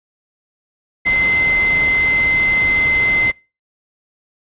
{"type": "tone in noise", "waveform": "sine", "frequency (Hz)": 2064, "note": "C7", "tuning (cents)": -24, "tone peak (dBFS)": -12, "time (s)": [1.05, 3.32], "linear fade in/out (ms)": 20, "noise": "pink", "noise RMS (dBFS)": -26, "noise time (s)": [1.05, 3.32], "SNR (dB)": 11, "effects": ["noise-tail reverb RT60 0.3 s tail -24 dB re dry", "resampled to 8000 Hz"]}